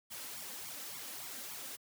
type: noise with flanger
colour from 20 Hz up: white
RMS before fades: -45 dBFS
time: 0.1-1.77 s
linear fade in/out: 20 ms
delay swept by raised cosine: 0.88 to 3.88 ms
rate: 3.5 Hz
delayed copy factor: +0.8
effects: high-pass 100 Hz 12 dB/octave